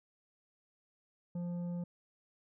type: tone with tanh clipping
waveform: triangle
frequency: 174.61 Hz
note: F3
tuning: in tune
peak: -37 dBFS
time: 1.35-1.84 s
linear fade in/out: 5 ms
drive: 12 dB
effects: none